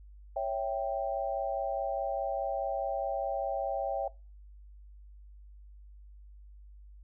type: chord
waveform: sine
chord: C# diminished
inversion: none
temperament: equal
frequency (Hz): 554.4 / 659.3 / 784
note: C#5 / E5 / G5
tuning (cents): 0 / 0 / 0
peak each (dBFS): -34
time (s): 0.36-4.08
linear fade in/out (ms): 5
effects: noise-tail reverb RT60 0.3 s tail -21 dB re dry + added 50 Hz sine -49 dBFS peak until 7.03 s